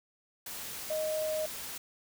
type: tone in noise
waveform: sine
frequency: 622.3 Hz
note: D#5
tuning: in tune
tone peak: -30 dBFS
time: 0.9-1.46 s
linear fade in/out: 5 ms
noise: white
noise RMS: -41 dBFS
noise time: 0.46-1.78 s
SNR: +8 dB
effects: none